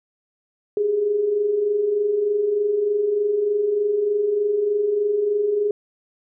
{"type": "tone pair together", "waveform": "sine", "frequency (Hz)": [392, 415.3], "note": ["G4", "G#4"], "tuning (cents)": [0, 0], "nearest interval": "minor second", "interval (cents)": 100, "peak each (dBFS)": [-28, -18], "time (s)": [0.77, 5.71], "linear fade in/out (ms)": 2, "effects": []}